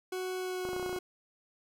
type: tone with pitch glide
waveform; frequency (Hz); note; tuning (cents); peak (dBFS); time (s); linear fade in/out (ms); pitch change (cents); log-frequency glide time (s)
40% pulse; 370 to 364.9; F#4 to F#4; 0 to -24; -33; 0.12-0.99; 5; -24; 0.37-0.79
type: clicks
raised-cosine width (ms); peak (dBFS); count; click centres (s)
1; -26; 10; 0.652 / 0.689 / 0.732 / 0.764 / 0.797 / 0.828 / 0.862 / 0.894 / 0.929 / 0.963
effects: none